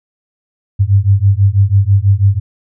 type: beating tone pair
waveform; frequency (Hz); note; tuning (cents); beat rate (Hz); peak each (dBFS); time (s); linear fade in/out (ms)
sine; 96.2 / 102.3; G2 / G#2; -32 / -26; 6.1; -10; 0.79-2.4; 20
effects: none